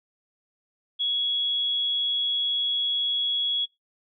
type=tone; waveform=sine; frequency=3346 Hz; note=G#7; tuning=12 cents sharp; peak=-23 dBFS; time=0.99-3.66 s; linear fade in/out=20 ms; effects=noise-tail reverb RT60 0.2 s tail -21 dB re dry